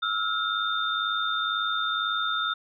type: tone cluster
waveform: sine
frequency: 1308 / 1410 / 3618 Hz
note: E6 / F6 / A7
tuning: -14 / +16 / +48 cents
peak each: -29 dBFS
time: 0.02-2.54 s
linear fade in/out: 10 ms
effects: none